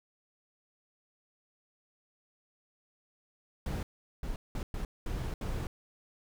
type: noise bursts at uneven times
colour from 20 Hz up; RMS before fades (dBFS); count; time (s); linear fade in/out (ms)
brown; -35; 6; 3.66-3.83 / 4.23-4.36 / 4.55-4.63 / 4.74-4.85 / 5.06-5.34 / 5.41-5.67; 2
effects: none